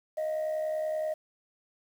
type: tone pair together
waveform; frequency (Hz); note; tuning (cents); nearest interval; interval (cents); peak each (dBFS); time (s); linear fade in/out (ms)
sine; 622.3 / 692.7; D#5 / F5; 0 / -14; major second; 186; -27 / -37; 0.17-1.14; 10
effects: tanh soft clip ceiling -26 dBFS + 9-bit